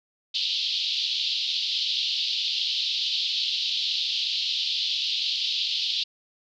white band-pass noise, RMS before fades -27 dBFS, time 0.34-6.04 s, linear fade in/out 10 ms, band 3000 to 4500 Hz, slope 48 dB/octave, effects none

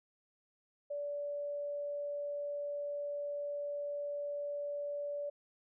sine tone, 578 Hz, D5, 28 cents flat, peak -36 dBFS, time 0.9-5.3 s, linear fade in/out 10 ms, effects none

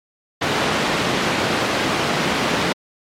pink band-pass noise, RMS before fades -20 dBFS, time 0.41-2.73 s, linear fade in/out 10 ms, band 180 to 3800 Hz, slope 12 dB/octave, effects MP3 64 kbps

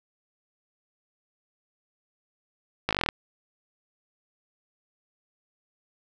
slowing click train, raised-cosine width 0.3 ms, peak -8 dBFS, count 10, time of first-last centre 2.89-3.088 s, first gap 18 ms, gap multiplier 1.05, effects none

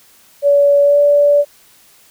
sine tone with pitch glide, 570 to 578.6 Hz, C#5 to D5, +48 to -26 cents, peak -7 dBFS, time 0.42-1.45 s, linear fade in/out 50 ms, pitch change +26 cents, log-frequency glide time 0.82-0.99 s, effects white hiss -48 dBFS RMS until 2.1 s

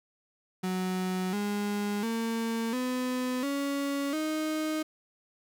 35% pulse tone with pitch steps, 185 / 205.3 / 227.8 / 252.7 / 280.4 / 311.1 Hz, F#3 / G#3 / A#3 / B3 / C#4 / D#4, 0 / -20 / -40 / +40 / +20 / 0 cents, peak -27 dBFS, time 0.63-4.83 s, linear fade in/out 10 ms, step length 700 ms, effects none

